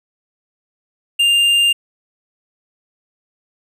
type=tone with tanh clipping; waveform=triangle; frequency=2800 Hz; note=F7; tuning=4 cents sharp; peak=-12 dBFS; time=1.19-1.73 s; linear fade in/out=10 ms; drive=12 dB; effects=none